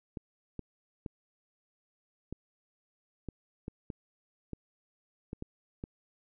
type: clicks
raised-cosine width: 3 ms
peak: -25 dBFS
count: 11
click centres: 0.172 / 0.593 / 1.062 / 2.326 / 3.287 / 3.681 / 3.902 / 4.533 / 5.331 / 5.424 / 5.839 s
effects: none